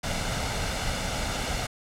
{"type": "noise with comb filter", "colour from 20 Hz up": "pink", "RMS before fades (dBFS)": -29, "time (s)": [0.03, 1.67], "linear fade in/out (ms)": 10, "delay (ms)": 1.4, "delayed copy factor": 0.5, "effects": ["low-pass 8000 Hz 12 dB/octave"]}